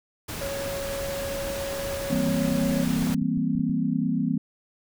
pink noise, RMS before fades -34 dBFS, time 0.28-3.15 s, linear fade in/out 10 ms
triangle tone, 554.4 Hz, C#5, in tune, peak -28 dBFS, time 0.41-2.84 s, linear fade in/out 5 ms
sine chord, C dominant seventh, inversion first, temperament equal, 164.81 / 196 / 233.1 / 261.6 Hz, E3 / G3 / Bb3 / C4, 0 / 0 / 0 / 0 cents, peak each -28 / -29 / -27 / -27 dBFS, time 2.1-4.38 s, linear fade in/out 5 ms
clicks, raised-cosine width 5 ms, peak -26 dBFS, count 11, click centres 2.301 / 2.521 / 2.698 / 3.023 / 3.102 / 3.146 / 3.219 / 3.375 / 3.552 / 3.594 / 3.696 s
effects none

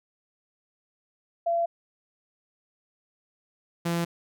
sine / sawtooth tone pair in turn, 680 / 170 Hz, F5 / F3, -46 / -46 cents, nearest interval 2 octaves, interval 2400 cents, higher first, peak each -22 / -21 dBFS, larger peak second, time 1.46-1.66 / 3.85-4.05 s, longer neither, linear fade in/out 10 ms, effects none

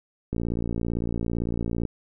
click train, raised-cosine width 3 ms, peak -15 dBFS, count 89, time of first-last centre 0.33-1.852 s, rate 57.8 Hz, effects none

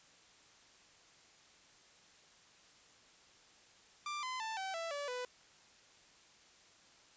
sawtooth tone with pitch steps, 1183 / 1023.9 / 886.2 / 767.1 / 663.9 / 574.7 / 497.4 Hz, D6 / C6 / A5 / G5 / E5 / D5 / B4, +12 / -38 / +12 / -38 / +12 / -38 / +12 cents, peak -35 dBFS, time 4.06-5.25 s, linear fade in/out 2 ms, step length 170 ms, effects white hiss -63 dBFS RMS until 7.16 s + resampled to 16000 Hz

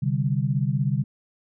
sine chord, C suspended second, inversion none, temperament just, 130.81 / 147.16 / 196.22 Hz, C3 / D3 / G3, 0 / +4 / +2 cents, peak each -24 / -24 / -28 dBFS, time 0.02-1.04 s, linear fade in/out 10 ms, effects none

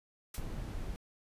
white noise with exponential decay, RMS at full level -41 dBFS, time 0.34-0.48 s, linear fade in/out 5 ms, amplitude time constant 30 ms
brown noise, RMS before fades -39 dBFS, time 0.38-0.96 s, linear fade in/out 0 ms
effects resampled to 32000 Hz

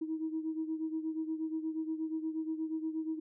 sine beating tone pair, 316.3 / 324.7 Hz, D#4 / E4, +29 / -26 cents, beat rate 8.4 Hz, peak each -34 / -39 dBFS, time 0.01-3.2 s, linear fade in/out 10 ms, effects tanh soft clip ceiling -26 dBFS

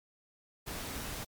sine tone in noise, 268.2 Hz, C4, 43 cents sharp, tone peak -48 dBFS, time 0.83-1.08 s, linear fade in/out 20 ms, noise pink, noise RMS -40 dBFS, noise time 0.66-1.25 s, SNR -11 dB, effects MP3 96 kbps

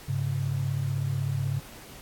sine tone pair together, 101.79 / 137.9 Hz, G#2 / C#3, -34 / -9 cents, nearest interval perfect fourth, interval 525 cents, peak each -30 / -27 dBFS, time 0.08-1.6 s, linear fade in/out 10 ms, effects pink hiss -47 dBFS RMS until 2.01 s + AAC 64 kbps

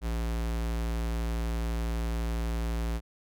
square tone, 57 Hz, A#1, 38 cents flat, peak -29 dBFS, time 0.01-3.01 s, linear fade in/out 50 ms, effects none

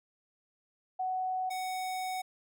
sine / square tone pair in turn, 745 / 745 Hz, F#5 / F#5, +12 / +12 cents, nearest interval unison, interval 0 cents, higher neither, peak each -30 / -34 dBFS, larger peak first, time 0.99-1.5 / 1.5-2.22 s, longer second, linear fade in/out 10 ms, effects none

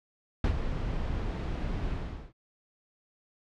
brown noise with ADSR envelope, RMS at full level -23 dBFS, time 0.44-2.33 s, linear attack 3 ms, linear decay 88 ms, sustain -9 dB, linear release 410 ms, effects low-pass 4000 Hz 12 dB/octave

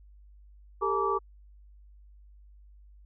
sine tone cluster, 396.1 / 451.6 / 855 / 940 / 1159 Hz, G4 / A4 / A5 / A#5 / D6, +18 / +45 / -50 / +14 / -23 cents, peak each -30 / -33 / -36 / -35 / -28 dBFS, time 0.81-1.19 s, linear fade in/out 20 ms, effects added 50 Hz sine -51 dBFS peak until 3.05 s

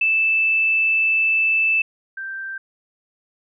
sine tone pair in turn, 2637 / 1568 Hz, E7 / G6, 0 / 0 cents, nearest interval major sixth, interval 900 cents, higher first, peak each -15 / -27 dBFS, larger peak first, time 0.01-1.82 / 2.17-2.58 s, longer first, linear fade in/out 5 ms, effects none

